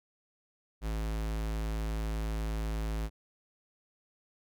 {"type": "tone", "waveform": "square", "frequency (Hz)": 54.1, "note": "A1", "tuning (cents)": -29, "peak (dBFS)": -32, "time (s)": [0.81, 3.1], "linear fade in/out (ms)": 50, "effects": []}